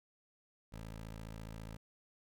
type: tone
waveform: 15% pulse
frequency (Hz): 54.7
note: A1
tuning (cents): -9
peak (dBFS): -39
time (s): 0.72-1.77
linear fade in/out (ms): 10
effects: none